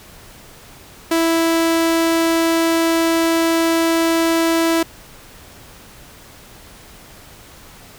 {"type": "tone", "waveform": "sawtooth", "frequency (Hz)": 329.8, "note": "E4", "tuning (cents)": 1, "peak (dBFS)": -10, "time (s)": [1.11, 4.83], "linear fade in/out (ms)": 5, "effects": ["pink hiss -42 dBFS RMS until 7.98 s"]}